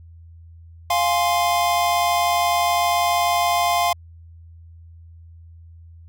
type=chord; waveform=square; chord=F minor; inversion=none; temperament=equal; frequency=698.5 / 830.6 / 1046.5 Hz; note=F5 / Ab5 / C6; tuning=0 / 0 / 0 cents; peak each=-20 / -26 / -23 dBFS; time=0.9-3.93 s; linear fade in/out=5 ms; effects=added 83 Hz sine -41 dBFS peak until 6.08 s